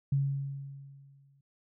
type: tone with exponential decay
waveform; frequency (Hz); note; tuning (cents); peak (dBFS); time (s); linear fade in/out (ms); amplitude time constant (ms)
sine; 138.59; C#3; 0; -23; 0.12-1.41; 5; 280
effects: none